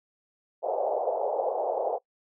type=band-pass noise; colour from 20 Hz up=pink; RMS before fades=-28 dBFS; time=0.62-1.99 s; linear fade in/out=50 ms; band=460 to 800 Hz; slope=48 dB/octave; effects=noise-tail reverb RT60 0.1 s tail -22 dB re dry